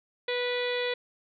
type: harmonic tone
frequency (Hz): 491.1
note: B4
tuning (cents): -10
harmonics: 1 / 2 / 3 / 4 / 5 / 6 / 7 / 8 / 9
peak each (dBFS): -29 / -41 / -41 / -35 / -38 / -47 / -37 / -40 / -48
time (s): 0.28-0.94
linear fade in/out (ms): 5
effects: none